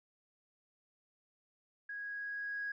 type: tone with level ramp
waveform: sine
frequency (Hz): 1653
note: G#6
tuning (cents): -9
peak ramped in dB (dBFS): -40 to -35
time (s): 1.89-2.72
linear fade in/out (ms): 5
effects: tanh soft clip ceiling -31 dBFS